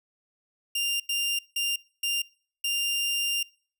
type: tone bursts at uneven times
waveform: sawtooth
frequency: 2794 Hz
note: F7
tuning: in tune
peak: -22 dBFS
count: 5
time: 0.75-1 / 1.09-1.39 / 1.56-1.76 / 2.03-2.22 / 2.64-3.43 s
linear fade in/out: 5 ms
effects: noise-tail reverb RT60 0.5 s tail -25 dB re dry